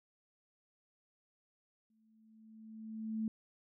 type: tone with exponential growth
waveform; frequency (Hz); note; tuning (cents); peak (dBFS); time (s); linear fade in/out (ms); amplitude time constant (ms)
sine; 220; A3; 0; -32; 1.9-3.28; 2; 300
effects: none